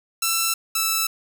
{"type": "tone pair in turn", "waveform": "5% pulse", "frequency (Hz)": [1337, 1317.8], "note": ["E6", "E6"], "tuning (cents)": [24, -1], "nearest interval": "unison", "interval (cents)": 25, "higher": "first", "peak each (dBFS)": -8, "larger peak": "neither", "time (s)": [[0.22, 0.54], [0.75, 1.07]], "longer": "neither", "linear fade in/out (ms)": 5, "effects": []}